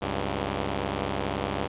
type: tone pair together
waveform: 5% pulse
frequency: 69.23 / 97.9 Hz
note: C#2 / G2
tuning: -2 / -2 cents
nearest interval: tritone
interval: 600 cents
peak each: -19 dBFS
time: 0.01-1.68 s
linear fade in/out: 20 ms
effects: resampled to 8000 Hz